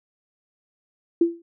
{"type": "tone with exponential decay", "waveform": "sine", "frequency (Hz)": 338.1, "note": "E4", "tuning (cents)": 44, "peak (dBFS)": -11, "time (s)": [1.21, 1.42], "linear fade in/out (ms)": 5, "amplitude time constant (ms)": 44, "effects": []}